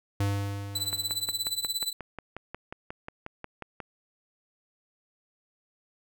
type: tone with exponential decay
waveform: square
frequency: 100.2 Hz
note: G2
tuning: 38 cents sharp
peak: -24 dBFS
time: 0.2-1.77 s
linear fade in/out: 5 ms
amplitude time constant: 340 ms
type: tone with tremolo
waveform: sawtooth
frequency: 3993 Hz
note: B7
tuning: 18 cents sharp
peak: -22 dBFS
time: 0.75-1.93 s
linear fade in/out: 5 ms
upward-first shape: triangle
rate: 17 Hz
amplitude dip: 95%
type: click train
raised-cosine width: 0.5 ms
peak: -22 dBFS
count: 17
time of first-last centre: 0.93-3.803 s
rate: 5.57 Hz
effects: none